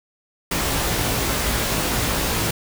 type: noise with comb filter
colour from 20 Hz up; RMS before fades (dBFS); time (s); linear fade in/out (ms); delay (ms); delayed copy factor
pink; -22; 0.51-2.51; 5; 18; +0.6
effects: none